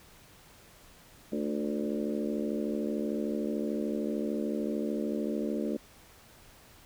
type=harmonic tone with a mistuned harmonic; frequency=73.4 Hz; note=D2; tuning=in tune; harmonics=3 / 4 / 5 / 6 / 7 / 8; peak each=-33 / -35 / -37 / -39 / -40 / -41 dBFS; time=1.32-5.77 s; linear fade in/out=5 ms; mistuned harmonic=5; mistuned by=-40 cents; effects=pink hiss -56 dBFS RMS until 6.85 s